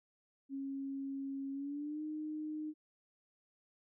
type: tone with pitch glide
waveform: sine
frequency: 273.3 to 306.8 Hz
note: C#4 to D#4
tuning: -24 to -24 cents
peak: -38 dBFS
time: 0.49-2.74 s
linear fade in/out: 50 ms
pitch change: +200 cents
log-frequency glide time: 1.52-2.02 s
effects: none